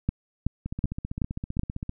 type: two click trains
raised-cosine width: 5 ms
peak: -19 / -11 dBFS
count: 20 / 5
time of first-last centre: 0.66-1.894 / 0.09-1.594 s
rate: 15.4 / 2.66 Hz
effects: none